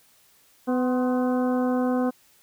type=harmonic tone with a mistuned harmonic; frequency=251.4 Hz; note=B3; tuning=31 cents sharp; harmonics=1 / 2 / 3 / 4 / 5 / 6; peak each=-22 / -27 / -32 / -36 / -39 / -41 dBFS; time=0.67-2.11 s; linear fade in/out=20 ms; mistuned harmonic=4; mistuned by=+71 cents; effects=white hiss -59 dBFS RMS until 2.42 s